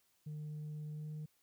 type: tone with pitch glide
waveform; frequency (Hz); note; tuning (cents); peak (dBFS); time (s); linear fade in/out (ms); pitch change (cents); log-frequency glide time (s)
sine; 151.4 to 152.98; D#3 to D#3; -47 to -29; -39; 0.26-1.26; 10; +18; 0.92-1.08
effects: tanh soft clip ceiling -40 dBFS + white hiss -75 dBFS RMS until 1.42 s